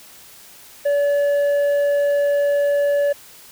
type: tone with tanh clipping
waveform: sine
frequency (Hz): 573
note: D5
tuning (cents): -43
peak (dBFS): -16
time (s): 0.85-3.13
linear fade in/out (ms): 10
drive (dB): 5
effects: white hiss -44 dBFS RMS until 3.51 s